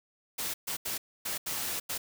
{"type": "noise bursts at uneven times", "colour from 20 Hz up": "white", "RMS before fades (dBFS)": -34, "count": 6, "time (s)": [[0.38, 0.54], [0.67, 0.77], [0.85, 0.98], [1.25, 1.38], [1.46, 1.8], [1.89, 1.98]], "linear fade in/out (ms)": 10, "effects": []}